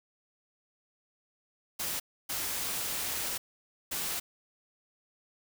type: noise bursts at uneven times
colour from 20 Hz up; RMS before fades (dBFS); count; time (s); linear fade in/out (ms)
white; -34; 3; 1.79-2 / 2.29-3.38 / 3.91-4.2; 10
effects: none